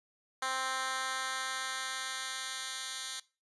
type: tone with high-pass filter sweep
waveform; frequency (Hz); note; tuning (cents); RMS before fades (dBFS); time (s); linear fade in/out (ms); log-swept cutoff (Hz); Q
10% pulse; 262.2; C4; +4; -37; 0.42-3.2; 5; 1000 to 3200; 0.89
effects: noise-tail reverb RT60 0.3 s tail -20 dB re dry + resampled to 24000 Hz